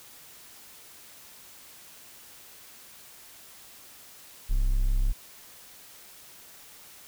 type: tone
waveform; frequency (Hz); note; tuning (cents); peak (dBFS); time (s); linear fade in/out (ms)
triangle; 33.3; C1; +31; -19; 4.49-5.13; 20
effects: white hiss -50 dBFS RMS until 7.07 s